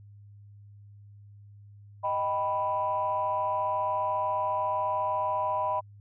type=chord; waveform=sine; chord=Eb augmented; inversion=none; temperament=equal; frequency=622.3 / 784 / 987.8 Hz; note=Eb5 / G5 / B5; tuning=0 / 0 / 0 cents; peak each=-31 / -33 / -27 dBFS; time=2.03-5.81 s; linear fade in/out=20 ms; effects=tanh soft clip ceiling -18 dBFS + added 102 Hz sine -48 dBFS peak until 6 s